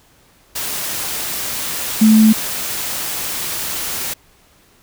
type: tone in noise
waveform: sine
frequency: 218.5 Hz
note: A3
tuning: 12 cents flat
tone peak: -6 dBFS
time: 2.01-2.33 s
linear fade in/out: 10 ms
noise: white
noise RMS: -23 dBFS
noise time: 0.55-4.14 s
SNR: +14 dB
effects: pink hiss -52 dBFS RMS until 4.82 s